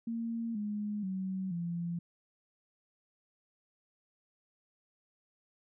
sine tone with pitch steps, 230 / 208.5 / 188.99 / 171.31 Hz, A#3 / G#3 / F#3 / F3, -23 / +7 / +37 / -33 cents, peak -33 dBFS, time 0.07-1.99 s, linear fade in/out 5 ms, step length 480 ms, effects none

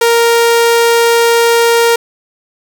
sawtooth tone, 466.2 Hz, A#4, in tune, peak -3 dBFS, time 0.01-1.96 s, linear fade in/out 5 ms, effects none

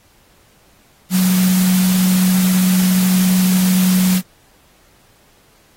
sine tone in noise, 184.7 Hz, F#3, 3 cents flat, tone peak -11 dBFS, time 1.1-4.22 s, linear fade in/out 50 ms, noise white, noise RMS -23 dBFS, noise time 1.1-4.22 s, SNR +9 dB, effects pink hiss -53 dBFS RMS until 5.76 s + AAC 48 kbps

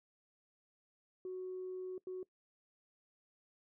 sine tone bursts at uneven times, 370 Hz, F#4, in tune, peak -39 dBFS, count 2, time 1.25-1.98 / 2.07-2.23 s, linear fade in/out 2 ms, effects noise-tail reverb RT60 0.1 s tail -21 dB re dry + tanh soft clip ceiling -36 dBFS

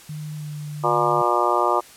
sine tone with pitch glide, 152.1 to 148.88 Hz, D#3 to D3, -39 to +24 cents, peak -29 dBFS, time 0.09-1.22 s, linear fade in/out 5 ms, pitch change -37 cents, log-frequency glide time 0.34-0.55 s
harmonic tone, 120 Hz, B2, 49 cents flat, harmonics 3 / 4 / 5 / 6 / 7 / 8 / 9 / 10, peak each -25 / -28 / -25 / -26 / -26 / -24 / -26 / -23 dBFS, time 0.83-1.81 s, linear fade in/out 20 ms
effects white hiss -46 dBFS RMS until 1.96 s + low-pass 12000 Hz 12 dB/octave

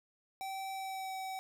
square tone with pitch glide, 772 to 761.8 Hz, G5 to G5, -27 to -50 cents, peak -39 dBFS, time 0.41-1.39 s, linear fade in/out 0 ms, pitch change -23 cents, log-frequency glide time 0.71-1.14 s, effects 13-bit

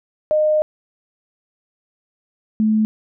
sine tone pair in turn, 613 / 216.7 Hz, D#5 / A3, -26 / -26 cents, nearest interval octave + tritone, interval 1800 cents, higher first, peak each -13 dBFS, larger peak neither, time 0.31-0.62 / 2.6-2.85 s, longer first, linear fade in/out 0 ms, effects none

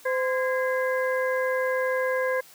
harmonic tone with a mistuned harmonic, 515 Hz, C5, 28 cents flat, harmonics 1 / 2 / 3 / 4, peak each -24 / -32 / -30 / -36 dBFS, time 0.05-2.41 s, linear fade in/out 10 ms, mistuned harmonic 3, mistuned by +100 cents, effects white hiss -51 dBFS RMS until 2.54 s + high-pass 150 Hz 12 dB/octave

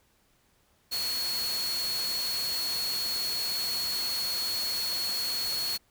sine tone in noise, 4345 Hz, C#8, 35 cents flat, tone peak -29 dBFS, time 0.91-5.78 s, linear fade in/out 20 ms, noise white, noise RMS -36 dBFS, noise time 0.91-5.78 s, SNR +4 dB, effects pink hiss -67 dBFS RMS until 5.9 s

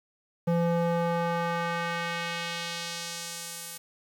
square tone with band-pass filter sweep, 170 Hz, F3, 46 cents flat, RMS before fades -30 dBFS, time 0.47-3.78 s, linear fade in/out 10 ms, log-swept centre 370 to 12000 Hz, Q 0.95, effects 9-bit

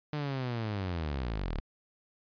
sawtooth linear sweep, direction down, 152.1 to 32.89 Hz, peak -28 dBFS, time 0.13-1.6 s, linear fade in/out 0 ms, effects resampled to 11025 Hz

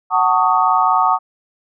sine chord, D# half-diminished seventh, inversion first, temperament just, 746.7 / 896 / 1120.1 / 1244.5 Hz, F#5 / A5 / C#6 / D#6, +16 / +31 / +18 / 0 cents, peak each -17 dBFS, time 0.1-1.19 s, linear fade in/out 50 ms, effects none

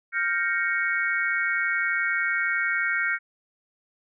sine chord, G half-diminished seventh, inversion third, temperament equal, 1396.9 / 1568 / 1864.7 / 2217 Hz, F6 / G6 / Bb6 / Db7, 0 / 0 / 0 / 0 cents, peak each -28 dBFS, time 0.12-3.19 s, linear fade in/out 50 ms, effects none

